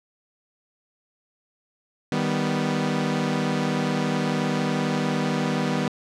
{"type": "chord", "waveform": "sawtooth", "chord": "Eb augmented", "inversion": "none", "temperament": "equal", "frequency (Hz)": [155.56, 196, 246.9], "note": ["Eb3", "G3", "B3"], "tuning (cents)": [0, 0, 0], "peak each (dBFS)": [-23, -23, -22], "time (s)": [2.12, 5.88], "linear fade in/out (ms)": 2, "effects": ["low-pass 6000 Hz 12 dB/octave"]}